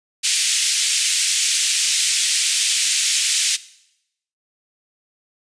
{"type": "band-pass noise", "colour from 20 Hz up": "white", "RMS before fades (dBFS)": -19, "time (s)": [0.23, 3.57], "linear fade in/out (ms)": 20, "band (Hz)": [2300, 9200], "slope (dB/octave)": 24, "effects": ["noise-tail reverb RT60 0.8 s tail -18 dB re dry", "resampled to 22050 Hz"]}